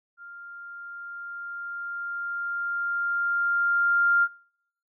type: tone with level ramp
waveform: sine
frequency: 1396.9 Hz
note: F6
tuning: in tune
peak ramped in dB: -41 to -17 dBFS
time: 0.17-4.28 s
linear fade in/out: 50 ms
effects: noise-tail reverb RT60 0.7 s tail -23 dB re dry